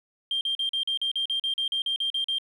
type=tone bursts; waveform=sine; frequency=3182 Hz; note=G7; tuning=25 cents sharp; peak=-23 dBFS; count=15; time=0.31-2.384 s; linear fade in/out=2 ms; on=100 ms; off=41 ms; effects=tanh soft clip ceiling -20 dBFS + 10-bit